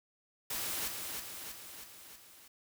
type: noise with echo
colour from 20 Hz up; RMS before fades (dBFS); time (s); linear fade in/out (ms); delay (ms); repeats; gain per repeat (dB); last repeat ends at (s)
white; -37; 0.5-0.88; 5; 320; 5; -4; 2.48
effects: none